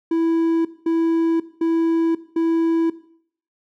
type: tone bursts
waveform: triangle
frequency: 329.6 Hz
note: E4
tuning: in tune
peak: -14 dBFS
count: 4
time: 0.11-2.9 s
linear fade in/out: 5 ms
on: 540 ms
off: 210 ms
effects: noise-tail reverb RT60 0.6 s tail -17 dB re dry